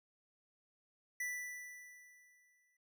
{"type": "tone with exponential decay", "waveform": "square", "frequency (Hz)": 1975.5, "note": "B6", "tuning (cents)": 0, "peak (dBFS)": -37, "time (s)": [1.2, 2.77], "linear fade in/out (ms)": 5, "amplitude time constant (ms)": 340, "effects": []}